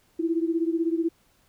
sine beating tone pair, 326.6 / 342.6 Hz, E4 / F4, -16 / -33 cents, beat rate 16 Hz, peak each -24 / -27 dBFS, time 0.19-1.09 s, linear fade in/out 10 ms, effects pink hiss -64 dBFS RMS until 1.48 s

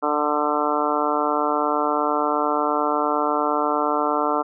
harmonic tone, 148.6 Hz, D3, 21 cents sharp, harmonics 2 / 3 / 4 / 5 / 6 / 7 / 8 / 9, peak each -27 / -27 / -27 / -27 / -27 / -27 / -27 / -27 dBFS, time 0.02-4.43 s, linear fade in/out 20 ms, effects none

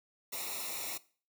white noise with comb filter, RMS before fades -39 dBFS, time 0.32-0.98 s, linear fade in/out 10 ms, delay 0.63 ms, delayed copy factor -0.8, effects noise-tail reverb RT60 0.4 s tail -19 dB re dry

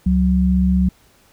sine tone pair together, 69.3 / 185.01 Hz, C#2 / F#3, 0 / 0 cents, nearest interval octave + perfect fourth, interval 1700 cents, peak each -17 / -14 dBFS, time 0.06-0.89 s, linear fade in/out 5 ms, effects pink hiss -54 dBFS RMS until 1.32 s

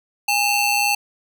sawtooth ring-modulated tone, 1760 Hz, A6, in tune, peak -10 dBFS, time 0.28-0.95 s, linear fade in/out 5 ms, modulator 941 Hz, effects none

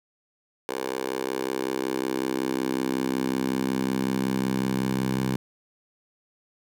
10% pulse tone with high-pass filter sweep, 65.41 Hz, C2, in tune, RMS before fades -27 dBFS, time 0.69-5.36 s, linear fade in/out 0 ms, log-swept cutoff 480 to 150 Hz, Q 2.1, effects none

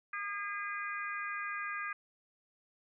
harmonic tone, 406.7 Hz, G#4, 36 cents flat, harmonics 3 / 4 / 5 / 6, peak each -40 / -40 / -43 / -45 dBFS, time 0.13-1.93 s, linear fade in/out 5 ms, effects none

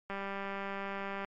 click train, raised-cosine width 0.5 ms, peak -24 dBFS, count 227, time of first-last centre 0.1-1.247 s, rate 197 Hz, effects MP3 64 kbps

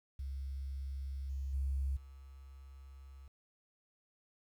sine tone with level steps, 67.7 Hz, C#2, 40 cents flat, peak -38 / -36 / -32 / -50 dBFS, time 0.19-3.28 s, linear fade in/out 5 ms, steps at 1.29 / 1.53 / 1.96 s, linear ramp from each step 10 ms, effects 11-bit

